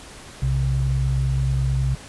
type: tone pair together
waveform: sine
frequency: 62.4 / 131.73 Hz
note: B1 / C3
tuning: +19 / +12 cents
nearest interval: octave + minor second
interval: 1293 cents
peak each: -22 / -20 dBFS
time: 0.42-1.95 s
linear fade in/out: 5 ms
effects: pink hiss -41 dBFS RMS until 2.08 s + resampled to 24000 Hz